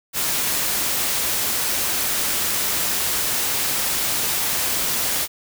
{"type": "noise", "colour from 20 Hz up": "white", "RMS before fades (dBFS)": -22, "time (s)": [0.13, 5.28], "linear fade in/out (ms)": 50, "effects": []}